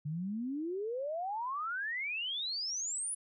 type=exponential sweep; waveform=sine; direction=up; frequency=143.7 to 10170 Hz; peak=-34 dBFS; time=0.05-3.15 s; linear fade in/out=10 ms; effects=none